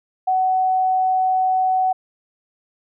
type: tone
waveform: sine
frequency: 749 Hz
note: F#5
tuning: 21 cents sharp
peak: -15 dBFS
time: 0.27-1.93 s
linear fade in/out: 10 ms
effects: none